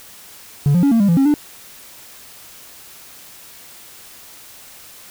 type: tone with pitch steps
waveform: triangle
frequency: 143.1 / 176 / 281 / 228.3 / 201.1 / 169.3 / 271.5 / 295 Hz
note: D3 / F3 / C#4 / A#3 / G3 / E3 / C#4 / D4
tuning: -45 / +14 / +24 / -36 / +44 / +46 / -36 / +8 cents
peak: -8 dBFS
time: 0.66-1.34 s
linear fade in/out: 0 ms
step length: 85 ms
effects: tanh soft clip ceiling -4 dBFS + white hiss -41 dBFS RMS until 5.1 s